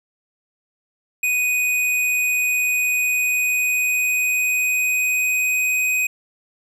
square tone with pitch glide, 2489 to 2506 Hz, D#7 to D#7, 0 to +12 cents, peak -18 dBFS, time 1.23-6.07 s, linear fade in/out 5 ms, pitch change +12 cents, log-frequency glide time 2.96-5.89 s, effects none

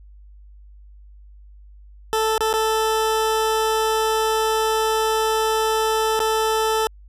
20% pulse tone with dropouts, 440 Hz, A4, in tune, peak -13 dBFS, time 2.13-6.87 s, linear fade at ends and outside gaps 0 ms, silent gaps 2.379-2.407 / 2.529-2.538 / 6.192-6.202 s, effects added 50 Hz sine -42 dBFS peak until 7.08 s + resampled to 32000 Hz

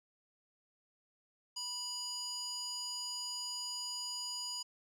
square tone with band-pass filter, 980 Hz, B5, 14 cents flat, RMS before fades -41 dBFS, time 1.56-4.63 s, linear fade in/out 10 ms, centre 5700 Hz, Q 8.7, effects none

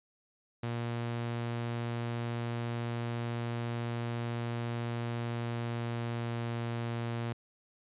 sawtooth tone with pitch glide, 118 to 117.18 Hz, A#2 to A#2, +22 to +9 cents, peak -29 dBFS, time 0.63-7.33 s, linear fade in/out 5 ms, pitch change -13 cents, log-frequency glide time 5.1-6.95 s, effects resampled to 8000 Hz

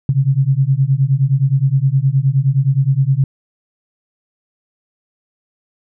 sine beating tone pair, 130.81 / 140.41 Hz, C3 / C#3, 0 / +23 cents, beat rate 9.6 Hz, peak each -14 dBFS, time 0.09-3.24 s, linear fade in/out 2 ms, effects none

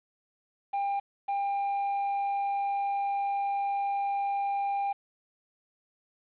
triangle tone pair in turn, 799 / 799 Hz, G5 / G5, +33 / +33 cents, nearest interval unison, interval 0 cents, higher neither, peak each -25 dBFS, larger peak neither, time 0.73-1 / 1.28-4.93 s, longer second, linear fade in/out 10 ms, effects resampled to 8000 Hz + 9-bit

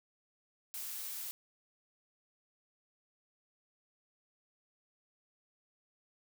blue noise, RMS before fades -42 dBFS, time 0.74-1.31 s, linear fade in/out 0 ms, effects none

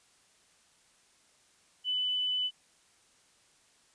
sine tone, 2997 Hz, F#7, 22 cents sharp, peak -28 dBFS, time 1.84-2.51 s, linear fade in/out 50 ms, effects white hiss -65 dBFS RMS until 3.94 s + resampled to 22050 Hz

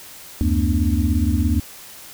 sine tone cluster, 73.9 / 91 / 223.3 / 250 / 294.2 Hz, D2 / F#2 / A3 / B3 / D4, +11 / -28 / +26 / +21 / +3 cents, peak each -19 / -21 / -24 / -25 / -25 dBFS, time 0.41-1.6 s, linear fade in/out 0 ms, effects white hiss -40 dBFS RMS until 2.13 s

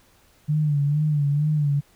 sine tone with vibrato, 147.7 Hz, D3, 10 cents sharp, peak -18 dBFS, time 0.48-1.81 s, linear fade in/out 20 ms, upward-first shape sine, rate 2.2 Hz, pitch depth 67 cents each way, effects pink hiss -58 dBFS RMS until 1.95 s

